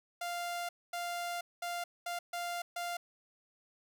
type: tone bursts at uneven times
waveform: sawtooth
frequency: 697 Hz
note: F5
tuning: 4 cents flat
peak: -32 dBFS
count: 6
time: 0.21-0.69 / 0.93-1.41 / 1.62-1.84 / 2.06-2.19 / 2.33-2.62 / 2.76-2.97 s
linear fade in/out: 5 ms
effects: none